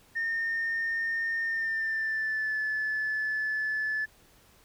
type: tone with pitch glide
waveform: sine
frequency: 1824 to 1733.6 Hz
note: A#6 to A6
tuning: -38 to -26 cents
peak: -26 dBFS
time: 0.15-4.06 s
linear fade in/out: 20 ms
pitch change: -88 cents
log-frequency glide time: 1.42-2.59 s
effects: tanh soft clip ceiling -24 dBFS + pink hiss -60 dBFS RMS until 4.64 s

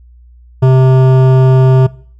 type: tone with hard clipping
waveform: sine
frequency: 130.5 Hz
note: C3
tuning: 4 cents flat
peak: -6 dBFS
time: 0.62-1.87 s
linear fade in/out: 10 ms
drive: 14 dB
effects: noise-tail reverb RT60 0.5 s tail -21 dB re dry + added 60 Hz sine -37 dBFS peak until 2.19 s

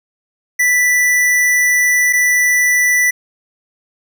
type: tone pair in turn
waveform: square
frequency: 1975.5 / 1975.5 Hz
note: B6 / B6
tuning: 0 / 0 cents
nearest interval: unison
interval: 0 cents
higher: neither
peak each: -11 dBFS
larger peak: neither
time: 0.59-2.13 / 2.13-3.11 s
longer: first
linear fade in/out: 10 ms
effects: none

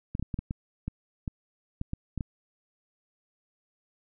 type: clicks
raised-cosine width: 5 ms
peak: -19 dBFS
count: 12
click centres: 0.151 / 0.196 / 0.226 / 0.342 / 0.39 / 0.509 / 0.88 / 1.278 / 1.814 / 1.934 / 2.177 / 2.208 s
effects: none

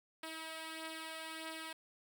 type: beating tone pair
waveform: 5% pulse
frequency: 320.3 / 321.9 Hz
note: E4 / E4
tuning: -50 / -41 cents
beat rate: 1.6 Hz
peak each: -33 / -39 dBFS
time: 0.23-1.73 s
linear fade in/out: 5 ms
effects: none

